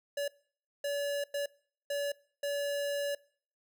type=tone bursts at uneven times; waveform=square; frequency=571 Hz; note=D5; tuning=49 cents flat; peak=-32 dBFS; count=5; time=0.17-0.28 / 0.84-1.24 / 1.34-1.46 / 1.9-2.12 / 2.43-3.15 s; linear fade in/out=5 ms; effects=noise-tail reverb RT60 0.5 s tail -23 dB re dry